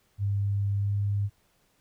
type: tone with pitch glide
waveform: sine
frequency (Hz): 100.4 to 101.27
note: G2 to G#2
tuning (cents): +42 to -43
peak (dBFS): -24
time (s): 0.18-1.3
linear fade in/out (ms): 50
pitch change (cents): +15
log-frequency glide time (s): 0.77-0.92
effects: pink hiss -68 dBFS RMS until 1.8 s